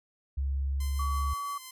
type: tone with pitch glide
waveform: sine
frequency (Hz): 68.5 to 69.22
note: C#2 to C#2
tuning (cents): -20 to -2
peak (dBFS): -27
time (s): 0.37-1.34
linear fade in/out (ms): 10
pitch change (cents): +18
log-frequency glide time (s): 0.65-1.04
type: tone with tremolo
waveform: 5% pulse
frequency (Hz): 1035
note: C6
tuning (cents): -19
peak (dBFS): -30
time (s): 0.8-1.71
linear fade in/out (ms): 5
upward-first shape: triangle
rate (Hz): 6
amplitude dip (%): 40
type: tone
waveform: sine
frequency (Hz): 1138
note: C#6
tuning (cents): +45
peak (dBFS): -32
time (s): 0.99-1.58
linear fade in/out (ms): 5
effects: none